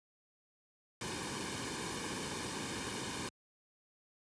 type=noise with comb filter; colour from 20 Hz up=pink; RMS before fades=-40 dBFS; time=1.01-3.29 s; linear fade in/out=2 ms; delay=1.5 ms; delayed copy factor=-0.65; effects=high-pass 80 Hz 12 dB/octave + resampled to 22050 Hz